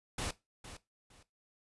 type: noise with echo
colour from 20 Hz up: pink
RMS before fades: -37 dBFS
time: 0.18-0.31 s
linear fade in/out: 5 ms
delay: 460 ms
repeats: 2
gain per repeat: -12 dB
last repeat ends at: 1.23 s
effects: noise-tail reverb RT60 0.2 s tail -17 dB re dry + resampled to 24000 Hz